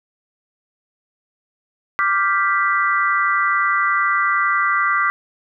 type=chord; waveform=sine; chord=G dominant seventh; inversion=second; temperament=equal; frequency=1174.7 / 1396.9 / 1568 / 1975.5 Hz; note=D6 / F6 / G6 / B6; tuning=0 / 0 / 0 / 0 cents; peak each=-18 / -22 / -23 / -21 dBFS; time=1.99-5.1 s; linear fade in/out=0 ms; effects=none